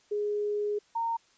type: tone pair in turn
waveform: sine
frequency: 415.3 / 920 Hz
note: G#4 / A#5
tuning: 0 / -23 cents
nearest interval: octave + major second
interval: 1377 cents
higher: second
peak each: -27 dBFS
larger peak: neither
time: 0.11-0.79 / 0.95-1.17 s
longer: first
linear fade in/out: 10 ms
effects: white hiss -64 dBFS RMS until 1.37 s + resampled to 16000 Hz